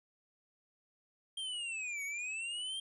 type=linear two-way sweep; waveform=square; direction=down then up; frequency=3200 to 2217 to 3200 Hz; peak=-38 dBFS; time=1.37-2.8 s; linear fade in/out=5 ms; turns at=2.04 s; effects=resampled to 24000 Hz + 13-bit